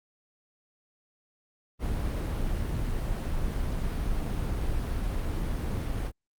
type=noise; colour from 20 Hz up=brown; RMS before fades=-29 dBFS; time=1.79-6.12 s; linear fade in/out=50 ms; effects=Opus 32 kbps